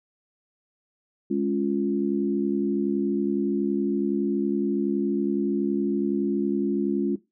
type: chord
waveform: sine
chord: Db major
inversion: second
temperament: equal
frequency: 207.7 / 277.2 / 349.2 Hz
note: Ab3 / Db4 / F4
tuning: 0 / 0 / 0 cents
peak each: -26 dBFS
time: 1.3-7.16 s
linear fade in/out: 10 ms
effects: noise-tail reverb RT60 0.2 s tail -17 dB re dry